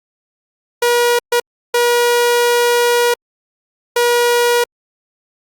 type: tone bursts at uneven times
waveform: sawtooth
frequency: 480 Hz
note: B4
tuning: 49 cents flat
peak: -7 dBFS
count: 4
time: 0.82-1.19 / 1.32-1.4 / 1.74-3.14 / 3.96-4.64 s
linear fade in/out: 5 ms
effects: Opus 48 kbps